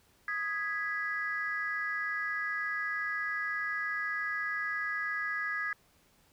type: chord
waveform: sine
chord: G# minor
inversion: second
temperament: equal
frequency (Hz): 1244.5 / 1661.2 / 1975.5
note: D#6 / G#6 / B6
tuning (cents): 0 / 0 / 0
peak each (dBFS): -38 / -33 / -36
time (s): 0.28-5.73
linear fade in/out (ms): 2
effects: tanh soft clip ceiling -23 dBFS + pink hiss -66 dBFS RMS until 6.32 s